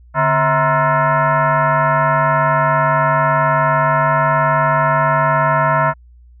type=tone with frequency modulation; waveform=sine; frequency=146.83 Hz; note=D3; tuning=in tune; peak=-11 dBFS; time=0.14-5.94 s; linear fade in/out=50 ms; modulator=398 Hz; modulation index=3.6; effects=added 60 Hz sine -41 dBFS peak until 6.4 s